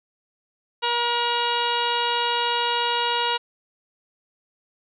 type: harmonic tone with a mistuned harmonic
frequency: 476.7 Hz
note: A#4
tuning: 39 cents sharp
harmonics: 1 / 2 / 3 / 4 / 5 / 6 / 7 / 8 / 9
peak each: -30 / -24 / -30 / -35 / -36 / -27 / -35 / -32 / -39 dBFS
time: 0.82-3.38 s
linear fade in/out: 20 ms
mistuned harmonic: 5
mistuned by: -33 cents
effects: none